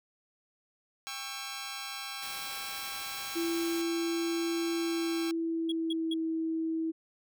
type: chord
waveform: 10% pulse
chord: C# diminished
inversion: second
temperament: just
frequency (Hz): 798.3 / 1108.7 / 1330.5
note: G5 / C#6 / E6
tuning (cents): +31 / 0 / +16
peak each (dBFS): -34 / -34 / -35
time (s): 1.07-5.31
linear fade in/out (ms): 0
type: noise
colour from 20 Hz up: white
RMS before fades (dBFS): -44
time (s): 2.22-3.82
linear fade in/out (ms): 5
type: tone with pitch glide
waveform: sine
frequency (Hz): 335.4 to 323.6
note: E4 to E4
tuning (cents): +30 to -32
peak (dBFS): -29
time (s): 3.35-6.92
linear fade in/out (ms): 20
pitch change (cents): -62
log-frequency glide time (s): 4.74-6.2
type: tone bursts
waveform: triangle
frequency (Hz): 3322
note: G#7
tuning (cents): 0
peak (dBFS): -32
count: 3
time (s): 5.69-6.14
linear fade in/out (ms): 5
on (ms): 30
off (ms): 180
effects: none